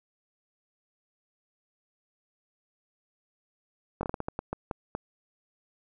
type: slowing click train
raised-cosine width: 1 ms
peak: -17 dBFS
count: 11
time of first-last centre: 4.01-4.951 s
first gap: 21 ms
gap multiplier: 1.31
effects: none